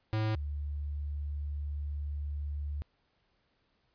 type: tone pair in turn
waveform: square / sine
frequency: 108.9 / 72.81 Hz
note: A2 / D2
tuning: -17 / -14 cents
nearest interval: perfect fifth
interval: 697 cents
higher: first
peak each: -29 / -33 dBFS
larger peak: first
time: 0.13-0.35 / 0.35-2.82 s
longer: second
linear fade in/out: 0 ms
effects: pink hiss -74 dBFS RMS until 3.94 s + resampled to 11025 Hz